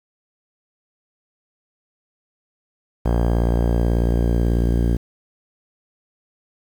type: tone with low-pass filter sweep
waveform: sawtooth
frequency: 58.27 Hz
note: A#1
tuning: in tune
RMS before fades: -18 dBFS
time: 3.05-4.97 s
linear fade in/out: 10 ms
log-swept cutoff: 780 to 350 Hz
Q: 1.2
effects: 7-bit